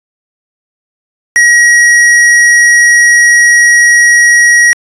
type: tone with hard clipping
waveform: sine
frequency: 1903 Hz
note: A#6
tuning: 35 cents sharp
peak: -4 dBFS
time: 1.36-4.73 s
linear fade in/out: 0 ms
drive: 15 dB
effects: resampled to 22050 Hz